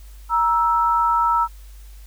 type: tone pair together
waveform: sine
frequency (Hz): 941.5 / 1318.5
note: A#5 / E6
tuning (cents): +17 / 0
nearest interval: tritone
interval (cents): 583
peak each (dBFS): -18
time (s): 0.29-1.48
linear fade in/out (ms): 50
effects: added 50 Hz sine -38 dBFS peak until 2.06 s + white hiss -53 dBFS RMS until 2.06 s